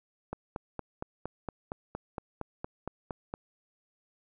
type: click train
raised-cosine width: 1 ms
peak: -21 dBFS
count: 14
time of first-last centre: 0.33-3.339 s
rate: 4.32 Hz
effects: none